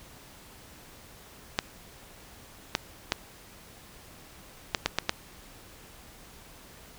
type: clicks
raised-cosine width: 0.2 ms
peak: -6 dBFS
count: 7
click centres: 1.589 / 2.751 / 3.121 / 4.748 / 4.86 / 4.986 / 5.094 s
effects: pink hiss -51 dBFS RMS until 6.98 s